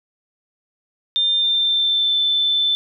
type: tone with pitch glide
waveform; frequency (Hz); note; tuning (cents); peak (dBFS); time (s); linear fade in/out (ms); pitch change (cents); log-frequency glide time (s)
sine; 3600 to 3530; A7 to A7; +39 to +5; -15; 1.16-2.75; 0; -34; 1.38-2.19
effects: none